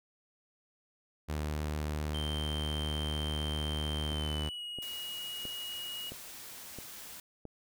sawtooth tone, 75.6 Hz, D#2, 49 cents flat, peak -29 dBFS, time 1.28-4.5 s, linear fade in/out 20 ms
triangle tone with pitch glide, 3136 to 2892 Hz, G7 to F#7, 0 to -40 cents, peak -37 dBFS, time 2.14-6.1 s, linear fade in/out 5 ms, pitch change -140 cents, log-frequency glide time 4.08-4.63 s
click train, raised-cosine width 2 ms, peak -30 dBFS, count 6, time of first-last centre 4.12-7.453 s, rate 1.5 Hz
white noise, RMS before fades -47 dBFS, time 4.82-7.2 s, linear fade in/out 2 ms
effects none

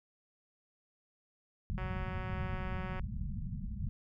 pink low-pass noise, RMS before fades -38 dBFS, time 1.7-3.89 s, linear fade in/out 0 ms, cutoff 220 Hz, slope 96 dB/octave
click train, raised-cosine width 0.5 ms, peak -29 dBFS, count 227, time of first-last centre 1.78-2.995 s, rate 186 Hz
effects none

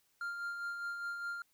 triangle tone with tremolo, 1396.9 Hz, F6, in tune, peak -34 dBFS, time 0.21-1.42 s, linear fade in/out 2 ms, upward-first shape sine, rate 4.9 Hz, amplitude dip 40%, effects white hiss -74 dBFS RMS until 1.53 s

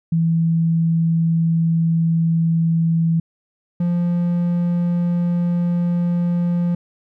sine / triangle tone pair in turn, 164.81 / 173.94 Hz, E3 / F3, 0 / -7 cents, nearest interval minor second, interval 93 cents, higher second, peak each -14 dBFS, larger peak neither, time 0.12-3.2 / 3.8-6.75 s, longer first, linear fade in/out 5 ms, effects none

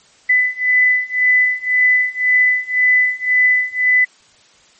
sine beating tone pair, 2000 / 2001.9 Hz, B6 / B6, +21 / +23 cents, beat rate 1.9 Hz, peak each -15 / -14 dBFS, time 0.29-4.05 s, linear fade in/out 10 ms, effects white hiss -50 dBFS RMS until 4.79 s + MP3 32 kbps

